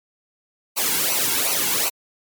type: noise with flanger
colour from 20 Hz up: white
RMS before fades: -21 dBFS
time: 0.76-1.9 s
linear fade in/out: 20 ms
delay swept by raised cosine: 0.57 to 1.67 ms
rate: 2.7 Hz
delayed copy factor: -0.85
effects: MP3 96 kbps